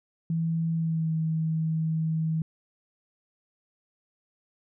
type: tone with pitch glide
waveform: sine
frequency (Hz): 164.1 to 159.98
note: E3 to D#3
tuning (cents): -8 to +48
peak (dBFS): -24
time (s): 0.3-2.42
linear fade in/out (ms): 2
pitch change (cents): -44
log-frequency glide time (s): 0.74-1.13
effects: none